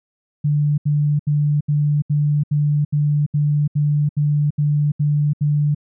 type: tone bursts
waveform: sine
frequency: 147.4 Hz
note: D3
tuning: 7 cents sharp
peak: -14 dBFS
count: 13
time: 0.44-5.748 s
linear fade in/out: 10 ms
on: 340 ms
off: 74 ms
effects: none